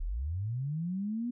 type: linear sweep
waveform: sine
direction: up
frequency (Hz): 31.03 to 246.9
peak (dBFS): -31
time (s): 0-1.31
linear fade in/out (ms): 10
effects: none